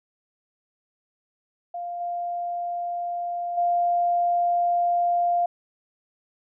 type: tone with level steps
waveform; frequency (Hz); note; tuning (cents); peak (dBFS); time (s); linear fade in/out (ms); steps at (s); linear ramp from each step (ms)
sine; 698.5; F5; 0; -29 / -26 / -19; 1.74-5.46; 5; 2 / 3.57; 10
effects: none